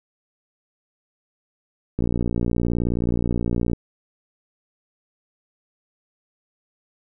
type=click train; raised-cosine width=3 ms; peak=-10 dBFS; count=104; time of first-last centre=1.99-3.733 s; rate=59.1 Hz; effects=none